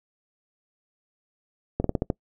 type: slowing click train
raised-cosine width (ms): 2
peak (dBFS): -10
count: 6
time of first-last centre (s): 1.8-2.102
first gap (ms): 43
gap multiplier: 1.17
effects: noise-tail reverb RT60 0.1 s tail -24 dB re dry